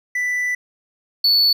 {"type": "tone pair in turn", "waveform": "triangle", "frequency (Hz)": [1982, 4449], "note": ["B6", "C#8"], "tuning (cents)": [6, 5], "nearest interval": "octave + major second", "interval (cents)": 1399, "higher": "second", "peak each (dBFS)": [-17, -11], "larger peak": "second", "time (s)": [[0.15, 0.55], [1.24, 1.53]], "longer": "first", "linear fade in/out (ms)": 5, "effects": []}